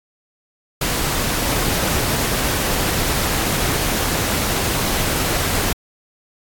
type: noise with amplitude modulation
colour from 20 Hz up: pink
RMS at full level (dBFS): -19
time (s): 0.81-5.73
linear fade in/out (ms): 5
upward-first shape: sine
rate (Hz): 287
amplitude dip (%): 25
effects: AAC 64 kbps